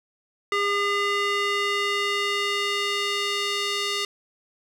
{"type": "tone with band-pass filter sweep", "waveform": "square", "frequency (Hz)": 405, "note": "G#4", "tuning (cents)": -43, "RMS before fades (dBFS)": -25, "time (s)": [0.52, 4.05], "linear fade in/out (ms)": 2, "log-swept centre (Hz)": [1800, 3800], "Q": 1.1, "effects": []}